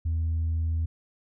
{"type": "tone", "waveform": "sine", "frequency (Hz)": 81.3, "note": "E2", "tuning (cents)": -23, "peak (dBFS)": -22, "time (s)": [0.05, 0.86], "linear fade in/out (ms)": 10, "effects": ["tanh soft clip ceiling -22 dBFS"]}